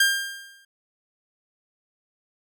sawtooth tone with exponential decay, 1600 Hz, G6, 35 cents sharp, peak -11 dBFS, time 0-0.65 s, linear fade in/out 5 ms, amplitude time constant 140 ms, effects none

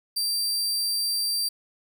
sawtooth tone, 4699 Hz, D8, in tune, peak -21 dBFS, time 0.16-1.49 s, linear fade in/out 10 ms, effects 10-bit

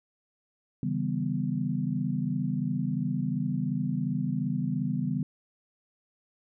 sine chord, C# half-diminished seventh, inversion none, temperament equal with one note detuned, 138.59 / 161.42 / 196 / 246.9 Hz, C#3 / E3 / G3 / B3, 0 / -36 / 0 / 0 cents, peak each -32 dBFS, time 0.83-5.23 s, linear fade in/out 2 ms, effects none

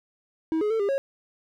triangle tone with pitch steps, 320.7 / 420.5 / 446.9 / 401.4 / 548 Hz, E4 / G#4 / A4 / G4 / C#5, -48 / +22 / +27 / +41 / -20 cents, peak -20 dBFS, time 0.52-0.98 s, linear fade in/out 0 ms, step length 92 ms, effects none

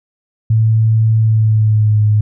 sine tone with pitch glide, 111 to 105.99 Hz, A2 to G#2, +16 to +36 cents, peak -8 dBFS, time 0.5-2.21 s, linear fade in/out 5 ms, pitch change -80 cents, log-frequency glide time 1.18-2.02 s, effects none

